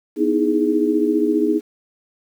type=chord; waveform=sine; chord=E major seventh; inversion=second; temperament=equal with one note detuned; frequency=246.9 / 311.1 / 326 / 415.3 Hz; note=B3 / D#4 / E4 / G#4; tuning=0 / 0 / -19 / 0 cents; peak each=-23 / -18 / -23 / -20 dBFS; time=0.16-1.61 s; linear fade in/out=50 ms; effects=8-bit